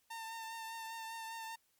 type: tone with vibrato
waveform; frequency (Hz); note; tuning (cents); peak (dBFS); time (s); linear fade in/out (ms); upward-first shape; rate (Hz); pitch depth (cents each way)
sawtooth; 903; A5; +45; -39; 0.1-1.56; 10; triangle; 5; 27
effects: white hiss -75 dBFS RMS until 1.79 s + MP3 96 kbps